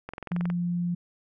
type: click train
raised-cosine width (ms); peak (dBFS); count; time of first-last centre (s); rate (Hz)
0.5; -21; 10; 0.09-0.501; 21.9
type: tone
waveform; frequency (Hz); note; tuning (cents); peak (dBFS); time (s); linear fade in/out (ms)
sine; 174.61; F3; 0; -25; 0.31-0.95; 10
effects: none